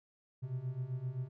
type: beating tone pair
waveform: triangle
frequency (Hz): 123.2 / 130.9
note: B2 / C3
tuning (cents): -4 / +1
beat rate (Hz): 7.7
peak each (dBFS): -39 / -36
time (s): 0.42-1.29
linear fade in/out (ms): 20
effects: none